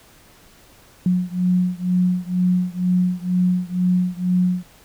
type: beating tone pair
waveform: sine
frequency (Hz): 180 / 182.1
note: F#3 / F#3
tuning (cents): -47 / -27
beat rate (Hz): 2.1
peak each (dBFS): -19 / -20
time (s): 1.06-4.63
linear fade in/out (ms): 2
effects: pink hiss -50 dBFS RMS until 4.84 s